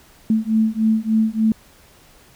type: beating tone pair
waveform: sine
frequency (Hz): 218.5 / 221.9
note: A3 / A3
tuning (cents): -12 / +15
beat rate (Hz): 3.4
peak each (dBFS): -18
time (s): 0.3-1.52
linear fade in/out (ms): 2
effects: pink hiss -50 dBFS RMS until 2.35 s